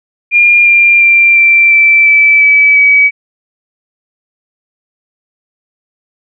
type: tone with pitch steps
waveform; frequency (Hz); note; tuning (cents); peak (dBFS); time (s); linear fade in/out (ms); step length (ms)
sine; 2409 / 2390 / 2370 / 2351 / 2332 / 2314 / 2295 / 2276; D7 / D7 / D7 / D7 / D7 / D7 / D7 / C#7; +43 / +30 / +15 / +1 / -13 / -26 / -40 / +45; -3; 0.31-3.11; 50; 350
effects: none